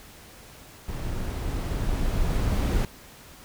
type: noise with level ramp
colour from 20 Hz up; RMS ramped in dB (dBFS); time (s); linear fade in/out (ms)
brown; -31 to -22; 0.88-2.85; 2
effects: pink hiss -48 dBFS RMS until 3.44 s